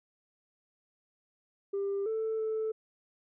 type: tone with pitch steps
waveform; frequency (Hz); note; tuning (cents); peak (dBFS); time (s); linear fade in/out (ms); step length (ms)
sine; 397.1 / 442.3 / 438.7; G4 / A4 / A4; +22 / +9 / -5; -28; 1.73-2.72; 10; 330
effects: tanh soft clip ceiling -27 dBFS

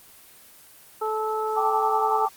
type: harmonic tone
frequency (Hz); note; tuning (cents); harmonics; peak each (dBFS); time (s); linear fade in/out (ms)
434.7; A4; -21; 1 / 2 / 3; -27 / -28 / -30; 1.01-2.26; 10
type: chord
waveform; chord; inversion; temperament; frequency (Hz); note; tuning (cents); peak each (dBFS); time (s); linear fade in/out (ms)
sine; G suspended second; none; equal; 784 / 880 / 1174.7; G5 / A5 / D6; 0 / 0 / 0; -26; 1.56-2.29; 20
effects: white hiss -50 dBFS RMS until 2.36 s + Opus 24 kbps

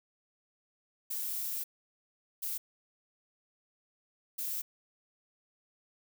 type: noise bursts at uneven times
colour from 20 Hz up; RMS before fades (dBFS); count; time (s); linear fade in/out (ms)
violet; -36; 3; 1.1-1.64 / 2.42-2.58 / 4.38-4.62; 10
effects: none

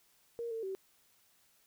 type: tone with pitch steps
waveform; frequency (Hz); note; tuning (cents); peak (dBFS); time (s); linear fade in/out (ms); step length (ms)
sine; 468.1 / 450.8 / 383.3; A#4 / A4 / G4; +7 / +42 / -39; -36; 0.39-0.75; 0; 120
effects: white hiss -69 dBFS RMS until 1.66 s

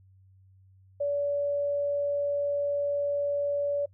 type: tone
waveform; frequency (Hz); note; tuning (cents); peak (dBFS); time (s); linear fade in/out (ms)
sine; 573; D5; -43; -25; 1-3.86; 10
effects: noise-tail reverb RT60 0.1 s tail -24 dB re dry + added 95 Hz sine -55 dBFS peak until 3.93 s

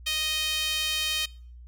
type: tone with high-pass filter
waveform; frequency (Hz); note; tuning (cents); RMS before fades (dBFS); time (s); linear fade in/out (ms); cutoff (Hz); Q
sawtooth; 622.3; D#5; 0; -28; 0.06-1.26; 10; 3000; 2.5
effects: noise-tail reverb RT60 0.5 s tail -24 dB re dry + added 60 Hz sine -43 dBFS peak until 1.67 s

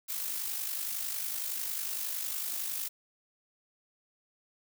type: noise with amplitude modulation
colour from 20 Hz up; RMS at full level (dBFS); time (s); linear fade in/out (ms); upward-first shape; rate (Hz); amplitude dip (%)
blue; -33; 0.08-2.89; 20; sine; 50.9; 50
effects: none

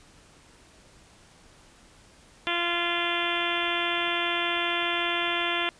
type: harmonic tone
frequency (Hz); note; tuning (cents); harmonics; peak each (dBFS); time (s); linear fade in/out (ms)
345.1; F4; -21; 1 / 2 / 3 / 4 / 5 / 6 / 7 / 8 / 9 / 10; -34 / -34 / -34 / -34 / -34 / -34 / -34 / -34 / -34 / -34; 2.47-5.69; 0
effects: pink hiss -55 dBFS RMS until 5.79 s + resampled to 22050 Hz

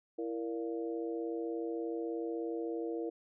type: harmonic tone with a mistuned harmonic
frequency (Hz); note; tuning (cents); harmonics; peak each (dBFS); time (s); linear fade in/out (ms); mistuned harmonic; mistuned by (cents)
116.54; A#2; 0; 3 / 4 / 5 / 6; -37 / -38 / -48 / -49; 0.18-3.1; 10; 3; -85
effects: none

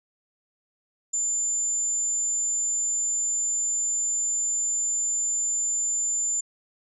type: tone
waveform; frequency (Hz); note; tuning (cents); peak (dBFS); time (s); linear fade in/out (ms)
sine; 7140; A8; +24; -23; 1.13-6.41; 10
effects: none

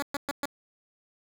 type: tone bursts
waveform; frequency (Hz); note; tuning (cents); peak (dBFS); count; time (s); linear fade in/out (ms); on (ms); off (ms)
10% pulse; 283.6; C#4; +40; -20; 4; 0-0.456; 0; 24; 120
effects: none

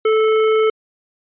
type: tone with tanh clipping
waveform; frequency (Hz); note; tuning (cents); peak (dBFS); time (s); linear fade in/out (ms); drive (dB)
sine; 437.2; A4; -11; -14; 0.05-0.7; 5; 17
effects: resampled to 8000 Hz

